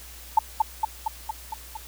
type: tone with echo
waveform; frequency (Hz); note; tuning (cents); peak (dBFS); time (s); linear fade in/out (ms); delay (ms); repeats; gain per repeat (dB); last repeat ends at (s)
sine; 880; A5; 0; -12; 0.37-0.39; 5; 230; 6; -3; 1.77
effects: added 60 Hz sine -45 dBFS peak until 1.87 s + white hiss -45 dBFS RMS until 1.87 s